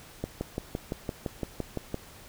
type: click train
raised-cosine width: 2 ms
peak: -17 dBFS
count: 11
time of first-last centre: 0.24-1.944 s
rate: 5.87 Hz
effects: pink hiss -50 dBFS RMS until 2.28 s